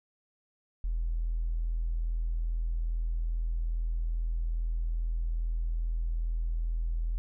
triangle tone with tanh clipping, 41.2 Hz, E1, in tune, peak -27 dBFS, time 0.84-7.18 s, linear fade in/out 0 ms, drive 2 dB, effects none

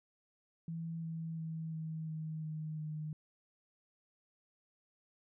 sine tone with pitch steps, 164.81 / 162.92 / 161.05 / 159.2 / 157.37 / 155.56 / 153.77 Hz, E3 / E3 / E3 / D#3 / D#3 / D#3 / D#3, 0 / -20 / -40 / +40 / +20 / 0 / -20 cents, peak -38 dBFS, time 0.68-3.13 s, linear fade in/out 2 ms, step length 350 ms, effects none

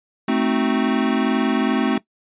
square chord, A diminished seventh, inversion none, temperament equal with one note detuned, 219.2 / 261.6 / 311.1 / 370 Hz, A3 / C4 / Eb4 / Gb4, -6 / 0 / 0 / 0 cents, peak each -22 / -21 / -26 / -26 dBFS, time 0.28-1.98 s, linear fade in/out 5 ms, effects noise-tail reverb RT60 0.1 s tail -19 dB re dry + resampled to 8000 Hz

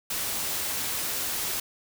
white noise, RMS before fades -30 dBFS, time 0.1-1.6 s, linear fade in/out 5 ms, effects none

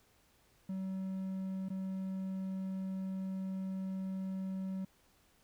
triangle tone with dropouts, 190 Hz, F#3, 46 cents sharp, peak -34 dBFS, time 0.69-4.85 s, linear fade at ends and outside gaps 5 ms, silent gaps 1.687-1.701 s, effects pink hiss -69 dBFS RMS until 5.43 s

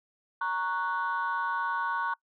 sine chord, F# major, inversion first, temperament equal, 932.3 / 1108.7 / 1480 Hz, A#5 / C#6 / F#6, 0 / 0 / 0 cents, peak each -31 dBFS, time 0.41-2.14 s, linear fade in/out 5 ms, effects noise-tail reverb RT60 0.1 s tail -24 dB re dry + tanh soft clip ceiling -21 dBFS

